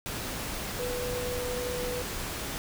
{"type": "tone in noise", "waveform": "sine", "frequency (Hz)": 493.9, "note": "B4", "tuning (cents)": 0, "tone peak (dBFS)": -32, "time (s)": [0.79, 2.02], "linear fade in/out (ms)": 0, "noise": "pink", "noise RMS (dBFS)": -35, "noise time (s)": [0.06, 2.58], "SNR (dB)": 0, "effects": []}